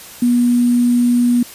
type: tone with sample-and-hold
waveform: sine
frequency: 242.3 Hz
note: B3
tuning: 33 cents flat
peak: -10 dBFS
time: 0.22-1.43 s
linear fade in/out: 5 ms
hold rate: 8820 Hz
effects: white hiss -36 dBFS RMS until 1.54 s + resampled to 32000 Hz